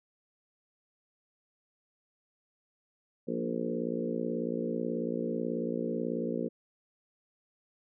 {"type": "harmonic tone with a mistuned harmonic", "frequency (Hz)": 58.27, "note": "A#1", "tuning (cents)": 0, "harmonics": [3, 4, 5, 6, 7, 8, 9], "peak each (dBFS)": [-39, -35, -40, -39, -39, -37, -40], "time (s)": [3.27, 6.49], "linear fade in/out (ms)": 20, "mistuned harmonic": 5, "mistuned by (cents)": 19, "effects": []}